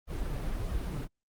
brown noise with flanger, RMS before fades -33 dBFS, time 0.07-1.08 s, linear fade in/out 50 ms, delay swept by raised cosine 1.6 to 7 ms, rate 1.6 Hz, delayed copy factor +0.55, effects Opus 24 kbps

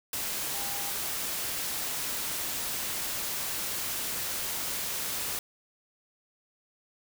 sine tone in noise, 802 Hz, G5, 39 cents sharp, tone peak -42 dBFS, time 0.54-0.9 s, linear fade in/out 2 ms, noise white, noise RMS -33 dBFS, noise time 0.13-5.39 s, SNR -12 dB, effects none

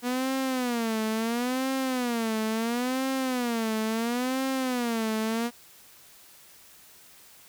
sawtooth tone with vibrato, 241.1 Hz, B3, 41 cents flat, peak -22 dBFS, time 0.02-5.51 s, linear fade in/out 50 ms, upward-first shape sine, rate 0.73 Hz, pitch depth 170 cents each way, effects white hiss -53 dBFS RMS until 7.48 s

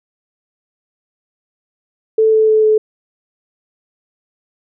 sine tone with pitch steps, 440 / 437.2 / 434.4 / 431.7 Hz, A4 / A4 / A4 / A4, 0 / -11 / -22 / -33 cents, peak -8 dBFS, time 2.18-2.78 s, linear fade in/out 5 ms, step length 150 ms, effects none

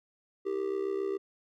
triangle tone with amplitude modulation, 392 Hz, G4, in tune, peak -24 dBFS, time 0.45-1.18 s, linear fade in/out 20 ms, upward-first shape sine, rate 67.3 Hz, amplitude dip 80%, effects none

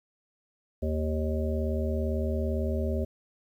harmonic tone, 77.78 Hz, D#2, in tune, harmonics 1 / 3 / 5 / 7 / 8, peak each -28 / -33 / -35 / -36 / -37 dBFS, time 0.82-3.05 s, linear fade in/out 10 ms, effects 10-bit

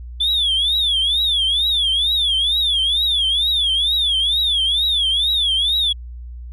sine tone with vibrato, 3461 Hz, A7, 29 cents flat, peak -13 dBFS, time 0.2-5.93 s, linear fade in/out 10 ms, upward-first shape triangle, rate 2.2 Hz, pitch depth 210 cents each way, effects tanh soft clip ceiling -13 dBFS + added 60 Hz sine -30 dBFS peak until 6.52 s

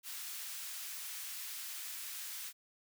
white high-pass noise, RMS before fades -44 dBFS, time 0.03-2.53 s, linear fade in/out 50 ms, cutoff 1500 Hz, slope 12 dB/octave, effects none

